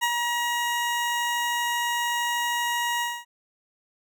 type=tone with ADSR envelope; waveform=20% pulse; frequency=953 Hz; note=A#5; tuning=38 cents sharp; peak=-15 dBFS; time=0.01-3.25 s; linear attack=26 ms; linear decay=51 ms; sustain=-4 dB; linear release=240 ms; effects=none